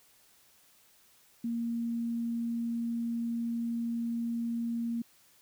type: tone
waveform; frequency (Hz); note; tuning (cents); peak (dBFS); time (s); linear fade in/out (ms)
sine; 233.1; A#3; 0; -30; 1.44-5.02; 5
effects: white hiss -63 dBFS RMS until 5.41 s